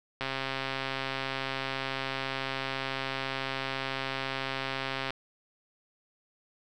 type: click train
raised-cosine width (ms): 0.3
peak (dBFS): -16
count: 657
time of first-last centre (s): 0.21-5.106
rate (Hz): 134
effects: none